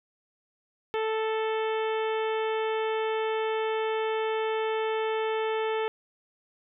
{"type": "harmonic tone", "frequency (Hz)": 440, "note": "A4", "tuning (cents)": 0, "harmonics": [1, 2, 3, 4, 5, 6, 7, 8], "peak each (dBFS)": [-27, -33, -38, -40, -41, -43, -44, -48], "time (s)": [0.94, 5.88], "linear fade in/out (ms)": 0, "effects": []}